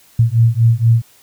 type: beating tone pair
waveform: sine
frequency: 113.3 / 117.5 Hz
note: A#2 / A#2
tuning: -49 / +14 cents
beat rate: 4.2 Hz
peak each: -12 dBFS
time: 0.19-1.02 s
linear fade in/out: 5 ms
effects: white hiss -49 dBFS RMS until 1.22 s